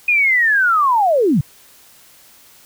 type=linear sweep; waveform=sine; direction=down; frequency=2489 to 118.6 Hz; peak=-11 dBFS; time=0.08-1.41 s; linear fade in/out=5 ms; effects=white hiss -47 dBFS RMS until 2.65 s